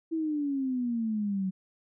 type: exponential sweep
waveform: sine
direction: down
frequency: 329.6 to 185.4 Hz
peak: -27 dBFS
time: 0.11-1.51 s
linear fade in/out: 20 ms
effects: none